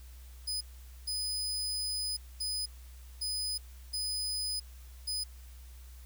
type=tone bursts at uneven times; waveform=35% pulse; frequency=5000 Hz; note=D#8; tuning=8 cents sharp; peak=-31 dBFS; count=6; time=0.47-0.61 / 1.07-2.17 / 2.4-2.66 / 3.21-3.58 / 3.93-4.6 / 5.07-5.24 s; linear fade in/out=10 ms; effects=added 62 Hz sine -47 dBFS peak until 6.05 s + white hiss -60 dBFS RMS until 6.05 s